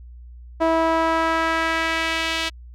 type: tone with band-pass filter sweep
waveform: sawtooth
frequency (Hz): 325.9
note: E4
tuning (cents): -20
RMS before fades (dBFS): -21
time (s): 0.6-2.5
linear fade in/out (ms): 20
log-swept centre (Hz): 730 to 3300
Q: 1.4
effects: added 60 Hz sine -38 dBFS peak until 2.74 s